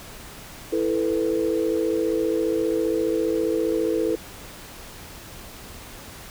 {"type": "chord", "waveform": "sine", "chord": "E suspended fourth", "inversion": "none", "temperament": "just", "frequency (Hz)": [329.6, 439.5, 494.4], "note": ["E4", "A4", "B4"], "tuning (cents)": [0, -2, 2], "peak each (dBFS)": [-24, -24, -26], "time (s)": [0.72, 4.16], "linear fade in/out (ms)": 10, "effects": ["pink hiss -41 dBFS RMS until 6.3 s"]}